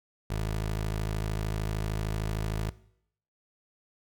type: tone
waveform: 20% pulse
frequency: 53.2 Hz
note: G#1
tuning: 42 cents sharp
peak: -24 dBFS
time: 0.3-2.7 s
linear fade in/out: 5 ms
effects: noise-tail reverb RT60 0.7 s tail -19 dB re dry